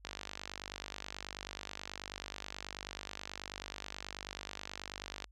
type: click train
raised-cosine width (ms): 0.2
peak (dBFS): -23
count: 257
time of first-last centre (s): 0.05-5.243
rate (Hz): 49.3
effects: added 50 Hz sine -58 dBFS peak until 5.31 s